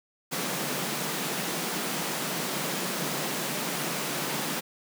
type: high-pass noise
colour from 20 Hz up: pink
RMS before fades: -31 dBFS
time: 0.31-4.61 s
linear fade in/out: 20 ms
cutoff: 140 Hz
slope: 96 dB/octave
effects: none